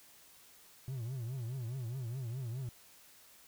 triangle tone with vibrato, 123.47 Hz, B2, in tune, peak -35 dBFS, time 0.88-2.69 s, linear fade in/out 0 ms, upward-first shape triangle, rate 4.8 Hz, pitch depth 200 cents each way, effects white hiss -60 dBFS RMS until 3.47 s

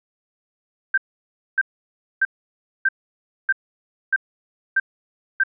sine tone bursts, 1568 Hz, G6, in tune, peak -14 dBFS, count 8, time 0.94-5.436 s, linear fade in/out 5 ms, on 37 ms, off 600 ms, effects none

